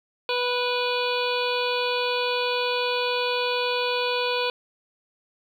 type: harmonic tone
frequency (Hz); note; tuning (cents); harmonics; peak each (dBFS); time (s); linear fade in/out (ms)
491.9; B4; -7; 1 / 2 / 3 / 5 / 6 / 7 / 8 / 9; -26 / -29 / -34 / -30 / -35 / -33 / -36 / -35; 0.29-4.5; 2
effects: 9-bit